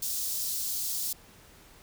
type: high-pass noise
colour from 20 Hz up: white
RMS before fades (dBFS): -32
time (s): 0.02-1.13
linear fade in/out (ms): 5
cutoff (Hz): 4200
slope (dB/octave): 24
effects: pink hiss -55 dBFS RMS until 1.82 s